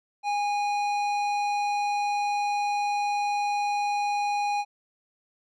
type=tone with tanh clipping; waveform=sine; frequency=821 Hz; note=G#5; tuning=20 cents flat; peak=-26 dBFS; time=0.23-4.65 s; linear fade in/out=50 ms; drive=14 dB; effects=none